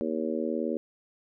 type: harmonic tone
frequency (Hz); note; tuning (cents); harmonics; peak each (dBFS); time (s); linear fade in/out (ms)
79.2; D#2; +31; 3 / 4 / 5 / 6 / 7; -32 / -33 / -34 / -35 / -35; 0.01-0.77; 0
effects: none